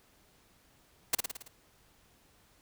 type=noise with echo; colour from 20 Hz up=white; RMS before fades=-26 dBFS; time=1.13-1.15 s; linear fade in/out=5 ms; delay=55 ms; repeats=6; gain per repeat=-4 dB; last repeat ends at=1.48 s; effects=pink hiss -65 dBFS RMS until 2.61 s